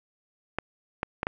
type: clicks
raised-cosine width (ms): 0.5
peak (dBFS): -12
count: 4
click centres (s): 0.586 / 1.031 / 1.231 / 1.269
effects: none